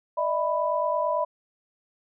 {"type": "tone cluster", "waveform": "sine", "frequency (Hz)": [599, 648, 990], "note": ["D5", "E5", "B5"], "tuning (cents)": [34, -30, 4], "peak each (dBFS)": [-27, -28, -26], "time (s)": [0.17, 1.25], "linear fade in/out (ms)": 10, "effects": []}